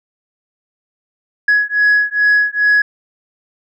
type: beating tone pair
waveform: sine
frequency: 1676 / 1678.4 Hz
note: G#6 / G#6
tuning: +15 / +18 cents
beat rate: 2.4 Hz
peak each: -12 dBFS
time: 1.48-2.82 s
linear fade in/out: 5 ms
effects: tanh soft clip ceiling -6 dBFS